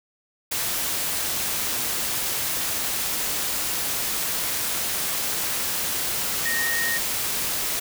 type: tone in noise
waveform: sine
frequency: 1858 Hz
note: A#6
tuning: 6 cents flat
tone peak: -24 dBFS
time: 6.45-6.98 s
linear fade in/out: 10 ms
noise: white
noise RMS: -26 dBFS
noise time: 0.51-7.8 s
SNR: -1 dB
effects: none